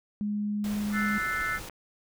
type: tone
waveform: sine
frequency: 207.7 Hz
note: G#3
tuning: in tune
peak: -27 dBFS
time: 0.21-1.18 s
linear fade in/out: 0 ms
type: noise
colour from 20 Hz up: pink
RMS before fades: -41 dBFS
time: 0.64-1.69 s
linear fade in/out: 2 ms
type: chord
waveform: sine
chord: F# half-diminished seventh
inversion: third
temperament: equal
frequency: 1318.5 / 1480 / 1760 / 2093 Hz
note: E6 / F#6 / A6 / C7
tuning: 0 / 0 / 0 / 0 cents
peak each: -33 dBFS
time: 0.92-1.6 s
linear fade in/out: 50 ms
type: click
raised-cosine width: 0.5 ms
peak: -27 dBFS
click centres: 1.697 s
effects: none